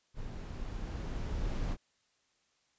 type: noise with level ramp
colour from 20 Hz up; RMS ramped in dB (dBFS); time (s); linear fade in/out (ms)
brown; -42 to -33; 0.14-1.77; 50
effects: white hiss -74 dBFS RMS until 2.78 s + resampled to 16000 Hz